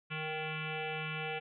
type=tone with frequency modulation; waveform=sine; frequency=1093 Hz; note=C#6; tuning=25 cents flat; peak=-35 dBFS; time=0.1-1.4 s; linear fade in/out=20 ms; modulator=312 Hz; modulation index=5.8; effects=none